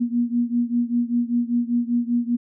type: beating tone pair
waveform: sine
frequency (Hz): 237.3 / 242.4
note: A#3 / B3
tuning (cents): +31 / -32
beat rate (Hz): 5.1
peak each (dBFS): -21 / -23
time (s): 0-2.37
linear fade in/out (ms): 20
effects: none